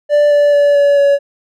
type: tone with pitch steps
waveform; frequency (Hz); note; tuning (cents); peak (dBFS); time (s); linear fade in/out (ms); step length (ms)
triangle; 587.3 / 581.6 / 575.9 / 570.3 / 564.7; D5 / D5 / D5 / C#5 / C#5; 0 / -17 / -34 / +49 / +32; -5; 0.09-1.19; 50; 220
effects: none